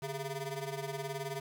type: ring-modulated tone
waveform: 20% pulse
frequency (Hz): 272.9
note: C#4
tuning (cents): -27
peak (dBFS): -29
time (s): 0.02-1.4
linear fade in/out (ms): 2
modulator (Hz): 127
effects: none